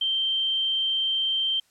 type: tone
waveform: sine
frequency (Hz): 3136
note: G7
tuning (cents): 0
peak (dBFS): -22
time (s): 0.01-1.6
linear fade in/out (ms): 5
effects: white hiss -64 dBFS RMS until 1.7 s + low-pass 10000 Hz 12 dB/octave